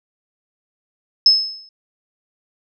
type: tone with exponential decay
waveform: sine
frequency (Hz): 5200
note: E8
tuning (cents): -24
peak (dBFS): -5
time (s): 1.26-1.69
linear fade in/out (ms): 2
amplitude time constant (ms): 93
effects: none